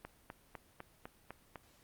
click train, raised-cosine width 0.5 ms, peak -29 dBFS, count 7, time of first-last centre 0.05-1.558 s, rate 3.98 Hz, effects pink hiss -66 dBFS RMS until 1.83 s + Opus 32 kbps

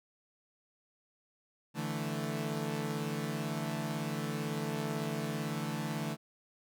sawtooth chord, D suspended second, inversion none, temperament equal, 146.83 / 164.81 / 220 Hz, D3 / E3 / A3, 0 / 0 / 0 cents, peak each -34 / -35 / -34 dBFS, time 1.74-6.17 s, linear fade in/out 50 ms, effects none

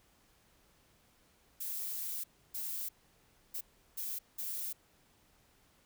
violet noise bursts at uneven times, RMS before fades -39 dBFS, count 5, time 1.6-2.24 / 2.54-2.89 / 3.54-3.61 / 3.97-4.19 / 4.38-4.73 s, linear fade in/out 10 ms, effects pink hiss -68 dBFS RMS until 5.85 s

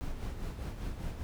brown noise with tremolo, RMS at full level -36 dBFS, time 0.01-1.23 s, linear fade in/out 0 ms, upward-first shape sine, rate 5 Hz, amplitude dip 50%, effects none

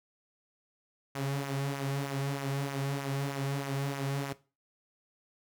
sawtooth tone with flanger, 138.59 Hz, C#3, in tune, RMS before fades -33 dBFS, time 1.15-4.33 s, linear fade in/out 5 ms, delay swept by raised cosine 0.22 to 4.22 ms, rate 3.2 Hz, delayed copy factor -0.55, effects noise-tail reverb RT60 0.3 s tail -17 dB re dry

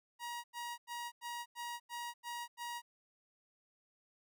sawtooth tone bursts, 952 Hz, A#5, 36 cents sharp, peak -37 dBFS, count 8, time 0.19-2.82 s, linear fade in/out 50 ms, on 250 ms, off 90 ms, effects none

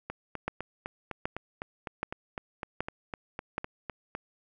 two click trains, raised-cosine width 0.5 ms, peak -15 / -20 dBFS, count 5 / 17, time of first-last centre 0.48-3.581 / 0.1-4.151 s, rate 1.29 / 3.95 Hz, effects none

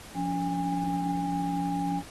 sine tone cluster, 175.5 / 282.8 / 813 Hz, F3 / C#4 / G#5, +9 / +35 / -37 cents, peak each -31 dBFS, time 0.14-2.03 s, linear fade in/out 50 ms, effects pink hiss -47 dBFS RMS until 2.1 s + AAC 32 kbps

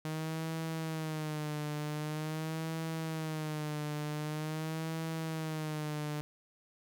sawtooth tone with vibrato, 155.56 Hz, D#3, in tune, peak -31 dBFS, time 0.05-6.21 s, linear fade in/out 0 ms, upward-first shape sine, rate 0.45 Hz, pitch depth 68 cents each way, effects none

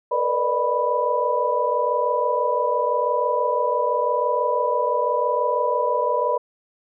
sine tone cluster, 450.5 / 491.4 / 587 / 613 / 987 Hz, A4 / B4 / D5 / D#5 / B5, +41 / -9 / -1 / -26 / -1 cents, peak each -29 / -24 / -25 / -29 / -22 dBFS, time 0.11-6.38 s, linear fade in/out 10 ms, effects none

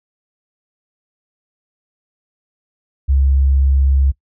sine tone, 68 Hz, C#2, 33 cents flat, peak -10 dBFS, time 3.08-4.12 s, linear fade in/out 20 ms, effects noise-tail reverb RT60 0.1 s tail -21 dB re dry

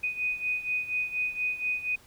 sine beating tone pair, 2489 / 2493.2 Hz, D#7 / D#7, 0 / +3 cents, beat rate 4.2 Hz, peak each -29 / -33 dBFS, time 0.03-1.96 s, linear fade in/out 10 ms, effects pink hiss -56 dBFS RMS until 2.06 s

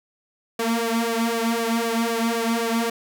sawtooth tone with flanger, 230 Hz, A#3, 23 cents flat, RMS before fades -23 dBFS, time 0.59-2.9 s, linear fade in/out 5 ms, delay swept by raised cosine 1.7 to 3.5 ms, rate 3.9 Hz, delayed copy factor +0.8, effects none

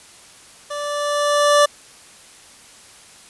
25% pulse tone with level ramp, 584 Hz, D5, 10 cents flat, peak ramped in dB -22 to -6 dBFS, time 0.7-1.66 s, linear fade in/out 10 ms, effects white hiss -45 dBFS RMS until 3.29 s + resampled to 24000 Hz

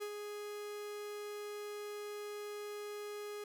45% pulse tone with ADSR envelope, 415.1 Hz, G#4, 1 cent flat, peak -38 dBFS, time 0-3.44 s, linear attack 24 ms, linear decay 69 ms, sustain -4 dB, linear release 3 ms, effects none

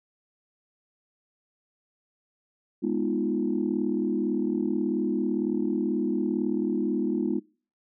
sine chord, F half-diminished seventh, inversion first, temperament equal, 207.7 / 246.9 / 311.1 / 349.2 Hz, Ab3 / Cb4 / Eb4 / F4, 0 / 0 / 0 / 0 cents, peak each -29 dBFS, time 2.82-7.4 s, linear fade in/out 20 ms, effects noise-tail reverb RT60 0.4 s tail -24 dB re dry + tanh soft clip ceiling -14 dBFS

